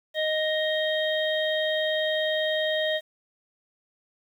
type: harmonic tone with a mistuned harmonic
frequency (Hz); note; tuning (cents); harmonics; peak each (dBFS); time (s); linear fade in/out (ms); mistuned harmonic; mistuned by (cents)
622.3; D#5; 0; 1 / 3 / 5 / 6; -25 / -30 / -32 / -33; 0.14-3.01; 50; 5; +42
effects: 9-bit